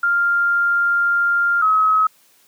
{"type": "tone pair in turn", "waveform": "sine", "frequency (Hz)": [1396.9, 1278.5], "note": ["F6", "D#6"], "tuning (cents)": [0, 47], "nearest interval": "major second", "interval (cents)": 153, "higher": "first", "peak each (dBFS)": [-14, -12], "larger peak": "second", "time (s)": [[0.03, 1.62], [1.62, 2.07]], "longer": "first", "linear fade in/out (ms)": 5, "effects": ["white hiss -55 dBFS RMS until 2.47 s", "high-pass 150 Hz 12 dB/octave"]}